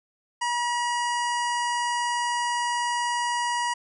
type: harmonic tone with a mistuned harmonic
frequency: 961 Hz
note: B5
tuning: 48 cents flat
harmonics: 1 / 2 / 3 / 5 / 6 / 7 / 8 / 9 / 10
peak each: -25 / -31 / -35 / -39 / -41 / -42 / -43 / -44 / -45 dBFS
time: 0.41-3.74 s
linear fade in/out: 10 ms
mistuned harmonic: 10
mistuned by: -21 cents
effects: none